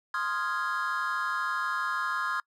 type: chord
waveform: triangle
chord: F minor seventh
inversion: second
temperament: equal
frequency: 1046.5 / 1244.5 / 1396.9 / 1661.2 Hz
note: C6 / Eb6 / F6 / Ab6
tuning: 0 / 0 / 0 / 0 cents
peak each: -31 dBFS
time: 0.14-2.4 s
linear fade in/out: 2 ms
effects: noise-tail reverb RT60 0.1 s tail -26 dB re dry + tanh soft clip ceiling -20 dBFS